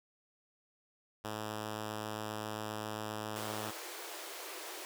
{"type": "tone", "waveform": "5% pulse", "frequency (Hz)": 107.5, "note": "A2", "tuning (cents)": -40, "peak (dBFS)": -27, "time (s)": [1.24, 3.71], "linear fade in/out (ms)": 10}
{"type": "high-pass noise", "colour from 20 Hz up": "pink", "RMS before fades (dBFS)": -45, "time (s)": [3.36, 4.85], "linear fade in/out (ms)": 0, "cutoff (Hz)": 320, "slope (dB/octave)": 96}
{"effects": []}